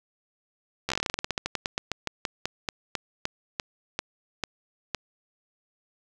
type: slowing click train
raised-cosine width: 0.2 ms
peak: -10 dBFS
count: 30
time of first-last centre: 0.89-4.947 s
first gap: 13 ms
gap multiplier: 1.14
effects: none